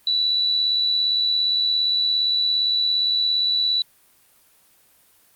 sine tone with amplitude modulation, 3951 Hz, B7, in tune, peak -16 dBFS, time 0.07-3.82 s, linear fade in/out 2 ms, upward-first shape sine, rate 77.4 Hz, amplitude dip 35%, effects white hiss -57 dBFS RMS until 5.35 s + Opus 32 kbps

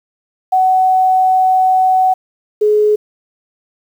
sine tone pair in turn, 749 / 422.1 Hz, F#5 / G#4, +21 / +28 cents, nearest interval minor seventh, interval 993 cents, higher first, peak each -8 dBFS, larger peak neither, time 0.52-2.14 / 2.61-2.96 s, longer first, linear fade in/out 10 ms, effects 7-bit

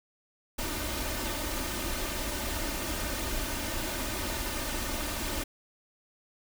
pink noise with comb filter, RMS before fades -33 dBFS, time 0.58-5.44 s, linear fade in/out 10 ms, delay 3.3 ms, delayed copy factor +0.65, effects none

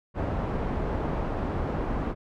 pink low-pass noise, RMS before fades -29 dBFS, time 0.14-2.15 s, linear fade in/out 50 ms, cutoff 960 Hz, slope 12 dB/octave, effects none

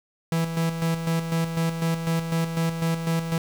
45% pulse tone with tremolo, 164.81 Hz, E3, in tune, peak -21 dBFS, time 0.32-3.38 s, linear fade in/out 2 ms, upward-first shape square, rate 4 Hz, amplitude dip 55%, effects 8-bit

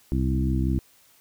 harmonic tone with a mistuned harmonic, 65.41 Hz, C2, in tune, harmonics 1 / 2 / 3 / 4 / 5, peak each -24 / -27 / -29 / -30 / -31 dBFS, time 0.12-0.79 s, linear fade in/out 0 ms, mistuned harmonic 1, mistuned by +46 cents, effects white hiss -58 dBFS RMS until 1.2 s

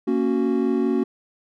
triangle chord, F# major, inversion first, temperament equal with one note detuned, 232.1 / 277.2 / 370 Hz, A#3 / C#4 / F#4, -7 / 0 / 0 cents, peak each -21 dBFS, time 0.07-1.04 s, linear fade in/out 10 ms, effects none

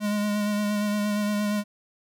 square tone with vibrato, 207.7 Hz, G#3, in tune, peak -24 dBFS, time 0-1.64 s, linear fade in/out 50 ms, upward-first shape sine, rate 8.6 Hz, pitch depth 21 cents each way, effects none

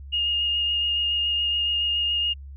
sine tone with vibrato, 2844 Hz, F7, 31 cents sharp, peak -21 dBFS, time 0.12-2.34 s, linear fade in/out 20 ms, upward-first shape triangle, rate 7.1 Hz, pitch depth 15 cents each way, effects added 69 Hz sine -37 dBFS peak until 2.56 s

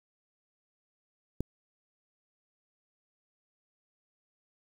click, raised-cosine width 3 ms, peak -18 dBFS, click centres 1.406 s, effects 8-bit

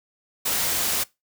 white noise, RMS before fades -24 dBFS, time 0.45-1.04 s, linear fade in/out 10 ms, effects noise-tail reverb RT60 0.2 s tail -21 dB re dry

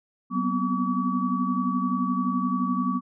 sine tone cluster, 188.8 / 242.7 / 254.3 / 1140 Hz, F#3 / B3 / C4 / C#6, +35 / -30 / -49 / +48 cents, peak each -28 dBFS, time 0.3-3.01 s, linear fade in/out 50 ms, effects none

